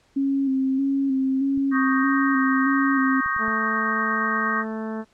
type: tone with vibrato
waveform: sine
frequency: 269.9 Hz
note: C#4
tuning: 46 cents flat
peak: -19 dBFS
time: 0.16-3.21 s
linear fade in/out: 10 ms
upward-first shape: square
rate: 1.6 Hz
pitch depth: 29 cents each way
type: clicks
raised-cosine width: 5 ms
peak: -29 dBFS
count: 4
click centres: 1.576 / 3.261 / 3.364 / 3.481 s
type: chord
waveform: sine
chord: Eb dominant seventh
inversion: third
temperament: equal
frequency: 1108.7 / 1244.5 / 1568 / 1864.7 Hz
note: Db6 / Eb6 / G6 / Bb6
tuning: 0 / 0 / 0 / 0 cents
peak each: -27 dBFS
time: 1.71-4.65 s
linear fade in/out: 50 ms
type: harmonic tone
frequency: 220 Hz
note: A3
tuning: in tune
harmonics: 1 / 2 / 3 / 4 / 5 / 6 / 7 / 8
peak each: -28 / -34 / -38 / -40 / -42 / -44 / -45 / -46 dBFS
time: 3.38-5.05 s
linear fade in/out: 50 ms
effects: pink hiss -61 dBFS RMS until 5.13 s + low-pass 7000 Hz 12 dB/octave